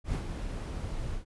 brown noise with ADSR envelope, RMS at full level -29 dBFS, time 0.04-1.25 s, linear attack 96 ms, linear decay 73 ms, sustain -6 dB, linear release 110 ms, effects resampled to 24000 Hz

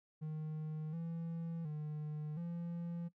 triangle tone with pitch steps, 155.1 / 166.4 / 151.5 / 170.7 Hz, D#3 / E3 / D#3 / F3, -5 / +17 / -46 / -39 cents, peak -37 dBFS, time 0.21-3.09 s, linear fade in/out 20 ms, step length 720 ms, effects noise-tail reverb RT60 0.1 s tail -18 dB re dry

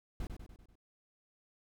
brown noise with echo, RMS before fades -38 dBFS, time 0.2-0.27 s, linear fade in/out 2 ms, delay 97 ms, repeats 5, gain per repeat -5 dB, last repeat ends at 0.755 s, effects none

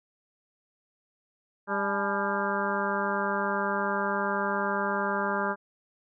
harmonic tone with a mistuned harmonic, 199.7 Hz, G3, 32 cents sharp, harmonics 1 / 2 / 3 / 4 / 5 / 6 / 7 / 8, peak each -34 / -34 / -34 / -34 / -34 / -34 / -34 / -34 dBFS, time 1.67-5.56 s, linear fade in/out 50 ms, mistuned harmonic 4, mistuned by +110 cents, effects none

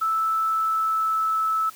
sine tone with pitch glide, 1315 to 1306.7 Hz, E6 to E6, -5 to -16 cents, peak -20 dBFS, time 0.01-1.7 s, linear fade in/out 10 ms, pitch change -11 cents, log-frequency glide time 0.4-1.44 s, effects white hiss -47 dBFS RMS until 1.75 s

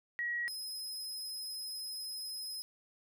sine / sawtooth tone pair in turn, 1909 / 5096 Hz, A#6 / D#8, +41 / +41 cents, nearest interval octave + perfect fourth, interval 1700 cents, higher second, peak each -33 / -37 dBFS, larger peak first, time 0.19-0.48 / 0.48-2.62 s, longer second, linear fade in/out 0 ms, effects none

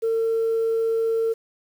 sine tone, 452.7 Hz, A4, 49 cents sharp, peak -18 dBFS, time 0.02-1.34 s, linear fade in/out 20 ms, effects tanh soft clip ceiling -16 dBFS + 8-bit

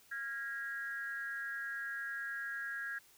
sine tone with amplitude modulation, 1641 Hz, G#6, 21 cents flat, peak -34 dBFS, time 0.11-2.99 s, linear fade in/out 10 ms, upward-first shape sine, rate 251 Hz, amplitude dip 85%, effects white hiss -64 dBFS RMS until 3.17 s

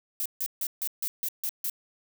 violet noise bursts, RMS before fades -30 dBFS, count 8, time 0.2-1.698 s, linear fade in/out 0 ms, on 56 ms, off 150 ms, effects none

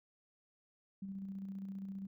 sine tone with tremolo, 194.6 Hz, G3, 12 cents flat, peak -40 dBFS, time 1.02-2.07 s, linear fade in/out 5 ms, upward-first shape square, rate 15 Hz, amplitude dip 30%, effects none

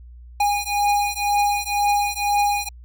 square beating tone pair, 818 / 820 Hz, G#5 / G#5, -26 / -22 cents, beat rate 2 Hz, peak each -22 dBFS, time 0.4-2.69 s, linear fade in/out 5 ms, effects added 60 Hz sine -39 dBFS peak until 2.84 s

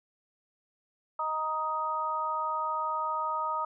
harmonic tone, 312.5 Hz, D#4, 8 cents sharp, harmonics 2 / 3 / 4, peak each -39 / -32 / -31 dBFS, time 1.19-3.65 s, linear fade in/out 5 ms, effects none

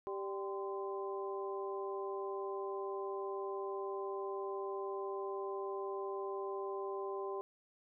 harmonic tone with a mistuned harmonic, 196 Hz, G3, in tune, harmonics 2 / 3 / 4 / 5, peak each -39 / -48 / -48 / -45 dBFS, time 0.07-7.41 s, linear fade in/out 0 ms, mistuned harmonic 5, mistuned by +86 cents, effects none

